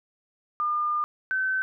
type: tone pair in turn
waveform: sine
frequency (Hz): 1207 / 1531.3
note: D6 / G6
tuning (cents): +47 / -41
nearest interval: major third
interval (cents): 412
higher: second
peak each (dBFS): -23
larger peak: neither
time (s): 0.6-1.04 / 1.31-1.62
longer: first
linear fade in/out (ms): 0
effects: none